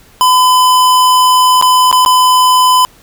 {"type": "tone with dropouts", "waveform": "square", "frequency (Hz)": 1010, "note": "B5", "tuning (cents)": 39, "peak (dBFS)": -6, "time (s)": [0.21, 2.85], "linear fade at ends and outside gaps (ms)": 0, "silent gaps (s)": [[1.613, 1.624], [1.914, 1.927], [2.05, 2.061]], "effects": ["pink hiss -44 dBFS RMS until 3.02 s"]}